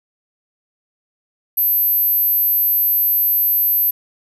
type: tone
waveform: sine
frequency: 12300 Hz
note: G9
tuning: 34 cents flat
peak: -13 dBFS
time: 1.57-3.91 s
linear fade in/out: 10 ms
effects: 9-bit